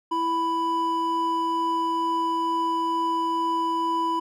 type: tone pair together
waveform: triangle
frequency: 331.2 / 991.4 Hz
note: E4 / B5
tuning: +8 / +6 cents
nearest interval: octave + perfect fifth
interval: 1898 cents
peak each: -27 / -21 dBFS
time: 0.11-4.2 s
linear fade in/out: 10 ms
effects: none